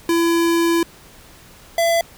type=tone pair in turn; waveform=square; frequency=336.4 / 672.8 Hz; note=E4 / E5; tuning=+35 / +35 cents; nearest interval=octave; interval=1200 cents; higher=second; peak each=-15 dBFS; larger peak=neither; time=0.09-0.83 / 1.78-2.01 s; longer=first; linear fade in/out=2 ms; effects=pink hiss -45 dBFS RMS until 2.17 s